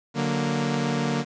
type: chord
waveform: sawtooth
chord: D augmented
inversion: none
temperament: equal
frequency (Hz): 146.83 / 185 / 233.1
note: D3 / F#3 / A#3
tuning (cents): 0 / 0 / 0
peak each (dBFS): -23 / -27 / -22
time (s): 0.14-1.25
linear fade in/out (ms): 50
effects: resampled to 16000 Hz + 8-bit